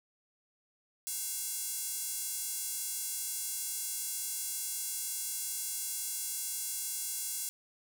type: tone with high-pass filter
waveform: square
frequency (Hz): 306.3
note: D#4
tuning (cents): -27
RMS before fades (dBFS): -37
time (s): 1.07-7.49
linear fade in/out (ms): 0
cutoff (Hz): 8000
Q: 1.2
effects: none